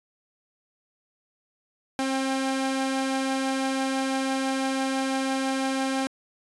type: tone pair together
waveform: sawtooth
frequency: 267 / 795 Hz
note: C4 / G5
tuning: +35 / +24 cents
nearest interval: octave + perfect fifth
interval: 1889 cents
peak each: -21 / -29 dBFS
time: 1.99-6.07 s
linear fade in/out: 0 ms
effects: resampled to 24000 Hz